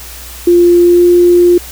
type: tone with pitch glide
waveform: sine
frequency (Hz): 348.5 to 351.3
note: F4 to F4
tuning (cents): -4 to +10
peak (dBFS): -3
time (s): 0.47-1.58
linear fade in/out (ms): 5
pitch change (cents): +14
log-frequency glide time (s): 0.83-1.03
effects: added 60 Hz sine -31 dBFS peak until 1.71 s + white hiss -30 dBFS RMS until 1.71 s